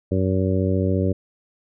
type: harmonic tone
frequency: 94.4 Hz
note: F#2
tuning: 35 cents sharp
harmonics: 1 / 2 / 3 / 4 / 5 / 6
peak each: -21 / -24 / -26 / -27 / -28 / -29 dBFS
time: 0.11-1.13 s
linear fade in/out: 10 ms
effects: none